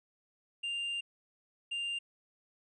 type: tone bursts at uneven times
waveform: triangle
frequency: 2794 Hz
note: F7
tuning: in tune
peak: -32 dBFS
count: 2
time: 0.63-1.01 / 1.71-1.99 s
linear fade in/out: 10 ms
effects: resampled to 24000 Hz